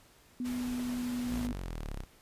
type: tone with pitch glide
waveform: sine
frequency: 247.8 to 244.2 Hz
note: B3 to B3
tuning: +6 to -19 cents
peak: -32 dBFS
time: 0.4-1.52 s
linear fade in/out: 2 ms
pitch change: -25 cents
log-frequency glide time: 0.62-1.4 s
type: noise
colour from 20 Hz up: pink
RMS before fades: -45 dBFS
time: 0.44-1.48 s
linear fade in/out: 20 ms
type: exponential sweep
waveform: sawtooth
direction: down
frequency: 60.3 to 30.8 Hz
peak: -33 dBFS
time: 1.28-2.06 s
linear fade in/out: 50 ms
effects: pink hiss -61 dBFS RMS until 2.21 s + resampled to 32000 Hz